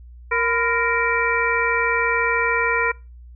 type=harmonic tone with a mistuned harmonic; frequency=466.2 Hz; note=A#4; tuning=in tune; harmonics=1 / 2 / 3 / 4 / 5; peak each=-24 / -24 / -24 / -24 / -24 dBFS; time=0.31-2.92 s; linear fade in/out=10 ms; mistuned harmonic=2; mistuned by=+130 cents; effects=noise-tail reverb RT60 0.3 s tail -25 dB re dry + added 60 Hz sine -39 dBFS peak until 3.35 s